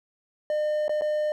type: tone with dropouts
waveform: triangle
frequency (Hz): 605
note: D#5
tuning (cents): -49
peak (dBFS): -21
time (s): 0.5-1.32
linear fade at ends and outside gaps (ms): 1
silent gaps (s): 0.881-0.894 / 1.011-1.019
effects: none